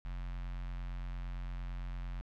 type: tone with notch filter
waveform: square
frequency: 44.4 Hz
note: F1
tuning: 29 cents sharp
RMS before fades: -40 dBFS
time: 0.05-2.21 s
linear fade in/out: 0 ms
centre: 400 Hz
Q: 0.5
effects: low-pass 3000 Hz 12 dB/octave + 13-bit